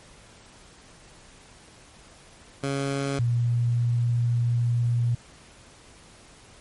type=tone pair in turn; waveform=15% pulse / sine; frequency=138.59 / 119.24 Hz; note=C#3 / A#2; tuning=0 / +40 cents; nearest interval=minor third; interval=260 cents; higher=first; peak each=-19 / -20 dBFS; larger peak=first; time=2.63-3.19 / 3.19-5.15 s; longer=second; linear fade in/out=5 ms; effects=pink hiss -51 dBFS RMS until 6.6 s + MP3 48 kbps